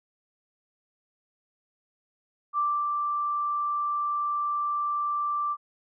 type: tone with ADSR envelope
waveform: sine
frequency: 1174.7 Hz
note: D6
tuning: in tune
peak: -22 dBFS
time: 2.53-5.57 s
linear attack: 50 ms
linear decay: 270 ms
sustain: -3 dB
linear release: 52 ms
effects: none